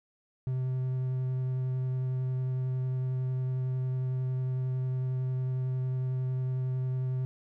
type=tone with vibrato; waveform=triangle; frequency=128.9 Hz; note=C3; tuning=26 cents flat; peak=-26 dBFS; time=0.47-7.25 s; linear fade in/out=0 ms; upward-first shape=sine; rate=11 Hz; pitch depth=9 cents each way; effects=none